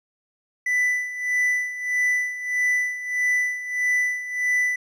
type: tone with tremolo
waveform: triangle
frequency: 1988 Hz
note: B6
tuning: 11 cents sharp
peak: -16 dBFS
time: 0.66-4.76 s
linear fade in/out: 5 ms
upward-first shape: sine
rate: 1.6 Hz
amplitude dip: 75%
effects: resampled to 32000 Hz